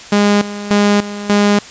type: tone with tremolo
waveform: sawtooth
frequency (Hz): 205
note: G#3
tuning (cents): -22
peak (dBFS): -5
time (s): 0.12-1.59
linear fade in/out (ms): 5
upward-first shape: square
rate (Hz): 1.7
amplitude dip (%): 80
effects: white hiss -34 dBFS RMS until 1.7 s + resampled to 16000 Hz